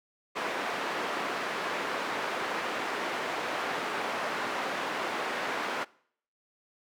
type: band-pass noise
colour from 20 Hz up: white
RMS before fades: -33 dBFS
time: 0.35-5.85 s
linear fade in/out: 20 ms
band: 300 to 1600 Hz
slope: 12 dB/octave
effects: noise-tail reverb RT60 0.6 s tail -23 dB re dry